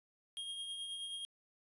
square tone with tremolo, 3243 Hz, G#7, 42 cents flat, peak -40 dBFS, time 0.37-1.25 s, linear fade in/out 0 ms, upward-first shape triangle, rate 9.4 Hz, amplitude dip 40%, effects resampled to 24000 Hz + 13-bit

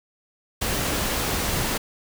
pink noise, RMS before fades -25 dBFS, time 0.61-1.78 s, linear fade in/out 10 ms, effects none

